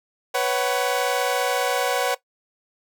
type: chord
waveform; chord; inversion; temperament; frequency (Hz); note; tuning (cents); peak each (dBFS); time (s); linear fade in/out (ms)
sawtooth; B suspended second; none; equal with one note detuned; 493.9 / 554.4 / 750.8; B4 / C#5 / F#5; 0 / 0 / +25; -21; 0.34-2.15; 10
effects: noise-tail reverb RT60 0.1 s tail -17 dB re dry